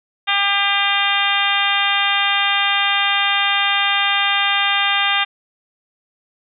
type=harmonic tone; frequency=400 Hz; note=G4; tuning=35 cents sharp; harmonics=2 / 3 / 4 / 5 / 6 / 7 / 8 / 9; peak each=-23 / -23 / -23 / -23 / -23 / -23 / -23 / -23 dBFS; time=0.27-5.25 s; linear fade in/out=20 ms; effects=none